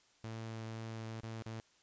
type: tone with dropouts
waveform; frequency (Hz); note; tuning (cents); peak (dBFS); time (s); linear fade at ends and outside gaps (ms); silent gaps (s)
sawtooth; 112.2; A2; +34; -38; 0.24-1.6; 0; 1.205-1.234 / 1.422-1.46
effects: white hiss -69 dBFS RMS until 1.82 s + resampled to 16000 Hz